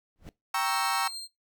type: noise with exponential growth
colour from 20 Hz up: brown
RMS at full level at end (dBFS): -36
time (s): 0.16-0.29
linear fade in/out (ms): 0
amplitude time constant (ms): 27
type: chord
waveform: 35% pulse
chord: G diminished seventh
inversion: none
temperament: equal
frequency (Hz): 784 / 932.3 / 1108.7 / 1318.5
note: G5 / Bb5 / Db6 / Fb6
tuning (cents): 0 / 0 / 0 / 0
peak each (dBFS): -30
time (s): 0.54-1.08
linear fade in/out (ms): 5
type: tone with tremolo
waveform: 35% pulse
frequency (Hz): 4186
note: C8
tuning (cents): 0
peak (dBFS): -33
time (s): 0.64-1.28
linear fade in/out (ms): 50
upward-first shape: triangle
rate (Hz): 10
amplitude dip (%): 35
effects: noise-tail reverb RT60 0.2 s tail -21 dB re dry